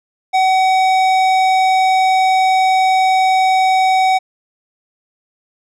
sine tone with tanh clipping, 755 Hz, F#5, 35 cents sharp, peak -12 dBFS, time 0.33-4.19 s, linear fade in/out 20 ms, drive 15 dB, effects none

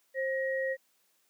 sine tone pair together, 530 / 1891.4 Hz, C5 / A#6, +22 / +25 cents, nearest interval octave + minor seventh, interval 2203 cents, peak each -30 / -34 dBFS, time 0.14-0.77 s, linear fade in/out 50 ms, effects white hiss -71 dBFS RMS until 1.29 s + high-pass 200 Hz 12 dB/octave

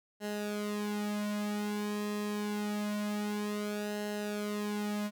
sawtooth tone with flanger, 208.1 Hz, G#3, 4 cents sharp, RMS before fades -35 dBFS, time 0.2-5.11 s, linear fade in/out 50 ms, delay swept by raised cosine 0.85 to 3.45 ms, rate 0.26 Hz, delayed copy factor -0.75, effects none

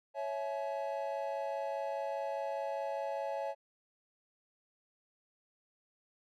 triangle chord, C# minor, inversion none, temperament equal with one note detuned, 554.4 / 659.3 / 851 Hz, C#5 / E5 / G#5, 0 / 0 / +42 cents, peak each -36 / -38 / -38 dBFS, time 0.14-3.55 s, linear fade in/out 50 ms, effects none

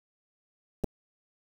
clicks, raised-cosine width 2 ms, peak -21 / -14 dBFS, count 2, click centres 0.838 / 0.843 s, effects 7-bit

